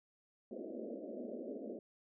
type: band-pass noise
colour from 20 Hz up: pink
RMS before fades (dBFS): -45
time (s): 0.51-1.79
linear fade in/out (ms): 2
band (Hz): 210 to 640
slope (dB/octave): 96
effects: none

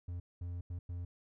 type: tone bursts at uneven times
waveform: triangle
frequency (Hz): 87.7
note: F2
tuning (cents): +8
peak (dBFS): -36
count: 4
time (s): 0.08-0.2 / 0.41-0.61 / 0.7-0.79 / 0.89-1.05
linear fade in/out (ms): 5
effects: none

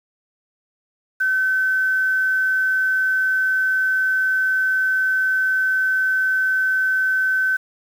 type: tone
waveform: sine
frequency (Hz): 1528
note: G6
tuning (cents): -45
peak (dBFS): -16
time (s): 1.2-7.57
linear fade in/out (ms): 10
effects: 7-bit

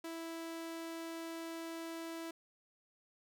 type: tone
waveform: sawtooth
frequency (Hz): 329.6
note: E4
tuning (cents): 0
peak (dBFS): -38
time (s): 0.04-2.31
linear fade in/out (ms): 5
effects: none

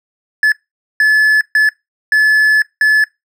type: tone bursts at uneven times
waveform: triangle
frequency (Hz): 1724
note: A6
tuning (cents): -36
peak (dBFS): -5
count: 5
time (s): 0.43-0.52 / 1-1.41 / 1.55-1.69 / 2.12-2.62 / 2.81-3.04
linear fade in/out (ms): 2
effects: noise-tail reverb RT60 0.2 s tail -23 dB re dry

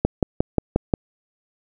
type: click train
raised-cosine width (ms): 2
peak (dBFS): -3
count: 6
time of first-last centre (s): 0.05-0.938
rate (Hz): 5.63
effects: none

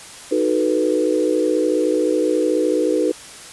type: chord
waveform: sine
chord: B dominant seventh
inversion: first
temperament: equal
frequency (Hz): 311.1 / 370 / 440 / 493.9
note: D#4 / F#4 / A4 / B4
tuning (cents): 0 / 0 / 0 / 0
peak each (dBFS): -20 / -22 / -22 / -20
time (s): 0.31-3.12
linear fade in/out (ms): 10
effects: white hiss -38 dBFS RMS until 3.52 s + resampled to 24000 Hz

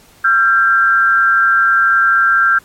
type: tone pair together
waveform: sine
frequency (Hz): 1367.9 / 1588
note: F6 / G6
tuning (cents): -36 / +22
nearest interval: minor third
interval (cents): 258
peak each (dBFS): -11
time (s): 0.24-2.59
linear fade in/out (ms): 10
effects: pink hiss -46 dBFS RMS until 2.64 s + MP3 64 kbps

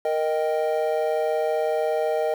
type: chord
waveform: triangle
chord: Eb major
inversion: second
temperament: equal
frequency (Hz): 466.2 / 622.3 / 784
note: Bb4 / Eb5 / G5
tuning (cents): 0 / 0 / 0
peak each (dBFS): -23 / -22 / -27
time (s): 0.05-2.34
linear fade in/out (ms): 2
effects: 8-bit

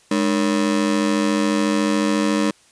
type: ring-modulated tone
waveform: 35% pulse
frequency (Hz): 255.8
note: C4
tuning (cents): -39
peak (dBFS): -12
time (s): 0.11-2.51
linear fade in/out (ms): 5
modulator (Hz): 47
effects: white hiss -54 dBFS RMS until 2.71 s + resampled to 22050 Hz

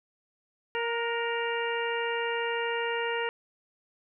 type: harmonic tone with a mistuned harmonic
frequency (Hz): 466.2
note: A#4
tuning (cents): 0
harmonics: 1 / 2 / 3 / 4 / 5 / 6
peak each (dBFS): -31 / -34 / -37 / -35 / -40 / -37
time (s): 0.75-3.29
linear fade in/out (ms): 0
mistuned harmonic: 3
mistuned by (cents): +32
effects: none

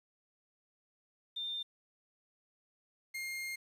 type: tone pair in turn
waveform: sine / 40% pulse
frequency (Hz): 3605 / 2125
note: A7 / C7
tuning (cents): +41 / +26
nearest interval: major sixth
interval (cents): 915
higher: first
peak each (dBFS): -36 / -37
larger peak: first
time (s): 1.36-1.63 / 3.14-3.56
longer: second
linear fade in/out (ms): 10
effects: resampled to 32000 Hz + 11-bit

